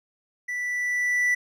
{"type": "tone with level ramp", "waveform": "triangle", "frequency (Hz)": 1970, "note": "B6", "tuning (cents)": -5, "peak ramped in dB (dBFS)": [-26, -17], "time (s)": [0.48, 1.35], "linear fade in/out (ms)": 10, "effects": []}